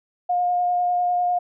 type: tone with vibrato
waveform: sine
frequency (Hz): 713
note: F5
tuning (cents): +36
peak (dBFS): -18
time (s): 0.29-1.39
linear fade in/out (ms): 10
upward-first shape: sine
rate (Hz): 10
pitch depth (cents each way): 11
effects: none